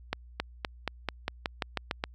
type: accelerating click train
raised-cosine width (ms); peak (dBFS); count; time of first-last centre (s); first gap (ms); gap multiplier
0.3; -13; 11; 0.13-2.039; 270; 0.92
effects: added 60 Hz sine -48 dBFS peak until 2.14 s